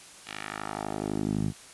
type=tone with band-pass filter sweep; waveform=10% pulse; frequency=52 Hz; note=G#1; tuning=3 cents sharp; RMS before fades=-32 dBFS; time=0.25-1.53 s; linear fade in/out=50 ms; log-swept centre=3100 to 140 Hz; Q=1.3; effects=white hiss -49 dBFS RMS until 1.73 s + resampled to 24000 Hz